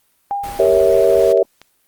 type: tone with exponential decay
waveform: sine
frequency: 805 Hz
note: G5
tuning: 46 cents sharp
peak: -16 dBFS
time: 0.31-1.14 s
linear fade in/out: 0 ms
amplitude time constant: 180 ms
type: noise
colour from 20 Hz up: pink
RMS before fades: -32 dBFS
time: 0.43-1.33 s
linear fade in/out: 10 ms
type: chord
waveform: sine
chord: G diminished seventh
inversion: none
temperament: equal with one note detuned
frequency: 392 / 466.2 / 554.4 / 653.2 Hz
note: G4 / Bb4 / Db5 / Fb5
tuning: 0 / 0 / 0 / -16 cents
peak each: -15 dBFS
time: 0.59-1.43 s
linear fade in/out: 5 ms
type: click train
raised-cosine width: 0.2 ms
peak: -21 dBFS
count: 5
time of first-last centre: 0.65-1.616 s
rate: 4.14 Hz
effects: white hiss -61 dBFS RMS until 1.87 s + Opus 32 kbps